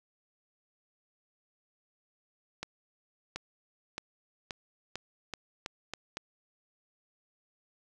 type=accelerating click train; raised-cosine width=0.2 ms; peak=-19 dBFS; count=9; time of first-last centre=2.63-6.171 s; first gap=730 ms; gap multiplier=0.85; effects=none